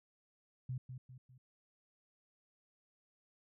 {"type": "tone with echo", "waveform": "sine", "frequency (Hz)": 127.9, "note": "C3", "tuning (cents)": -39, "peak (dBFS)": -37, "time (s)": [0.69, 0.78], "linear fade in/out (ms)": 5, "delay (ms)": 200, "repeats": 3, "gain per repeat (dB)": -7, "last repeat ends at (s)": 1.38, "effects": []}